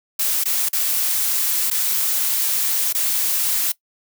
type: noise with dropouts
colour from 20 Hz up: blue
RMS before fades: -20 dBFS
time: 0.19-3.72 s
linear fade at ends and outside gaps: 5 ms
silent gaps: 0.438-0.455 / 0.688-0.73 / 1.702-1.711 / 2.927-2.947 s
effects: noise-tail reverb RT60 0.1 s tail -20 dB re dry